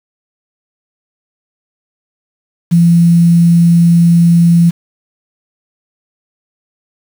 sine tone with quantisation, 170 Hz, F3, 46 cents flat, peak -4 dBFS, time 2.71-4.71 s, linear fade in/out 20 ms, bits 5, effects none

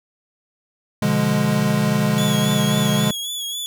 square chord, B diminished seventh, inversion none, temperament equal, 123.47 / 146.83 / 174.61 / 207.7 Hz, B2 / D3 / F3 / Ab3, 0 / 0 / 0 / 0 cents, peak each -26 / -22 / -26 / -20 dBFS, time 1.02-3.11 s, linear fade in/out 5 ms
sawtooth tone with vibrato, 3379 Hz, G#7, 29 cents sharp, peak -22 dBFS, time 2.18-3.66 s, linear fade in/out 0 ms, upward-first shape sine, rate 3.7 Hz, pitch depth 48 cents each way
effects none

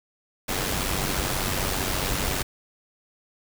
pink noise with amplitude modulation, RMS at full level -24 dBFS, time 0.48-2.43 s, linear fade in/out 10 ms, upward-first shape sine, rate 95.1 Hz, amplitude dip 55%, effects none

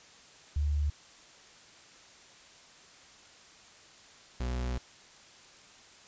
sine / 40% pulse tone pair in turn, 73.5 / 61.81 Hz, D2 / B1, +2 / +2 cents, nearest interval minor third, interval 300 cents, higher first, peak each -26 / -30 dBFS, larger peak first, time 0.56-0.9 / 4.4-4.78 s, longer second, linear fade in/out 5 ms, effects white hiss -55 dBFS RMS until 6.07 s + resampled to 16000 Hz

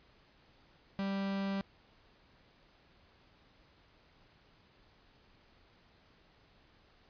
45% pulse tone, 196 Hz, G3, in tune, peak -33 dBFS, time 0.99-1.61 s, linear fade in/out 0 ms, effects pink hiss -65 dBFS RMS until 7.09 s + resampled to 11025 Hz

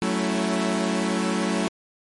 sawtooth chord, F# minor seventh, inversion none, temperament equal with one note detuned, 187.04 / 220 / 277.2 / 329.6 Hz, F#3 / A3 / C#4 / E4, +19 / 0 / 0 / 0 cents, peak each -22 / -22 / -27 / -25 dBFS, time 0.02-1.68 s, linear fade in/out 0 ms, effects MP3 48 kbps

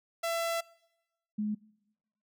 sawtooth / sine tone pair in turn, 670 / 211 Hz, E5 / G#3, +28 / +28 cents, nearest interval octave + minor sixth, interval 2000 cents, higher first, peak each -26 / -29 dBFS, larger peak first, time 0.23-0.61 / 1.38-1.55 s, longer first, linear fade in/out 10 ms, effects noise-tail reverb RT60 1.0 s tail -24 dB re dry

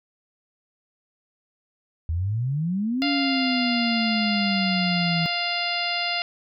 sine exponential two-way sweep, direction up then down, 77.78 to 286.2 to 163.4 Hz, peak -22 dBFS, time 2.09-5.26 s, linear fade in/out 0 ms, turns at 3.06 s
harmonic tone, 698 Hz, F5, 1 cent flat, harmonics 1 / 2 / 3 / 4 / 5 / 6 / 7, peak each -30 / -34 / -30 / -29 / -34 / -32 / -31 dBFS, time 3.02-6.22 s, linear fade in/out 0 ms
effects none

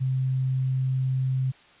sine tone, 130.81 Hz, C3, in tune, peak -22 dBFS, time 0-1.52 s, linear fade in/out 20 ms, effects white hiss -54 dBFS RMS until 1.8 s + resampled to 8000 Hz

